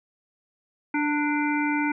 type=harmonic tone with a mistuned harmonic; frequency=294.5 Hz; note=D4; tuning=5 cents sharp; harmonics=1 / 3 / 5 / 7 / 8; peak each=-24 / -29 / -31 / -32 / -33 dBFS; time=0.94-1.92 s; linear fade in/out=5 ms; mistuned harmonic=3; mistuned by=+31 cents; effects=none